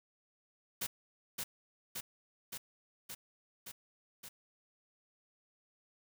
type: noise with echo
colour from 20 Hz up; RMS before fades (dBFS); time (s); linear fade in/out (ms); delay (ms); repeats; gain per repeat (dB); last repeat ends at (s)
white; -37; 0.81-0.87; 10; 570; 6; -2; 4.29
effects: none